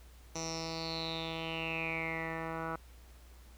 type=tone with low-pass filter sweep; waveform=10% pulse; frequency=163 Hz; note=E3; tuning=19 cents flat; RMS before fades=-38 dBFS; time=0.35-2.76 s; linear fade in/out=5 ms; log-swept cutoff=6100 to 1400 Hz; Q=9.6; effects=added 60 Hz sine -53 dBFS peak until 3.57 s + pink hiss -62 dBFS RMS until 3.57 s